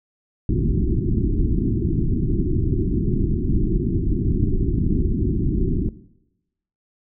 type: low-pass noise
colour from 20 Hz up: pink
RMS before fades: -20 dBFS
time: 0.49-5.89 s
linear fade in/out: 2 ms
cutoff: 380 Hz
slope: 96 dB/octave
effects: noise-tail reverb RT60 0.9 s tail -18 dB re dry